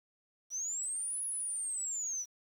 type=linear two-way sweep; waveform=sine; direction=up then down; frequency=5750 to 10548 to 5750 Hz; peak=-34 dBFS; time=0.5-2.26 s; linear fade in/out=50 ms; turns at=1.25 s; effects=10-bit